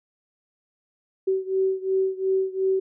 sine beating tone pair, 380.3 / 383.1 Hz, F#4 / G4, +48 / -40 cents, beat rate 2.8 Hz, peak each -23 / -25 dBFS, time 1.27-2.8 s, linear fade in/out 10 ms, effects none

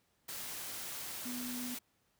sine tone in noise, 246.9 Hz, B3, in tune, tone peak -40 dBFS, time 1.25-1.75 s, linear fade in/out 10 ms, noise white, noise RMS -43 dBFS, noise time 0.28-1.79 s, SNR 0 dB, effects pink hiss -75 dBFS RMS until 2.19 s + high-pass 60 Hz 12 dB/octave

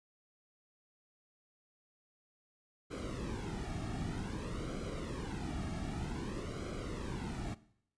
brown noise with flanger, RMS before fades -40 dBFS, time 2.9-7.55 s, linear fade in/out 20 ms, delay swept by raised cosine 1.1 to 2.02 ms, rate 0.53 Hz, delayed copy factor -0.75, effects noise-tail reverb RT60 0.7 s tail -19 dB re dry + resampled to 22050 Hz

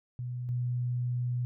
sine tone pair in turn, 123.47 / 123.01 Hz, B2 / B2, 0 / -6 cents, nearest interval unison, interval 6 cents, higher first, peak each -33 / -28 dBFS, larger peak second, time 0.19-0.49 / 0.49-1.45 s, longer second, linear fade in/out 0 ms, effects none

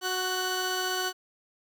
15% pulse tone pair together, 369.4 / 1492.6 Hz, F#4 / F#6, -3 / +15 cents, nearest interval 2 octaves, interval 2418 cents, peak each -24 dBFS, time 0.01-1.13 s, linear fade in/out 50 ms, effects none

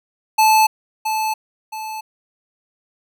square tone with echo, 871 Hz, A5, 18 cents flat, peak -11 dBFS, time 0.38-0.67 s, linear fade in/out 10 ms, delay 670 ms, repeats 2, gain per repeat -8 dB, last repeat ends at 2.01 s, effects none

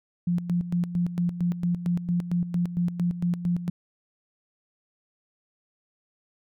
sine tone with tremolo, 174.61 Hz, F3, in tune, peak -21 dBFS, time 0.27-3.7 s, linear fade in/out 5 ms, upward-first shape square, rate 4.4 Hz, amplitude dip 70%, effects none

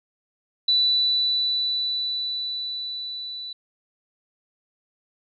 sine tone with level ramp, 3970 Hz, B7, 8 cents sharp, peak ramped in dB -16 to -32 dBFS, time 0.68-3.53 s, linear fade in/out 5 ms, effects none

